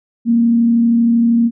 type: tone with frequency modulation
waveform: sine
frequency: 233.1 Hz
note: A#3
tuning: in tune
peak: -9 dBFS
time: 0.25-1.51 s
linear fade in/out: 50 ms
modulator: 32.8 Hz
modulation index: 0.2
effects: none